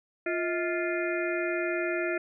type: harmonic tone with a mistuned harmonic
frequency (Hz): 349.2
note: F4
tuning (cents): 0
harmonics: 1 / 2 / 4 / 5 / 6 / 7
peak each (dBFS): -30 / -33 / -36 / -37 / -38 / -38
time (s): 0.26-2.18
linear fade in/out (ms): 5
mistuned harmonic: 2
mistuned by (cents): -150
effects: none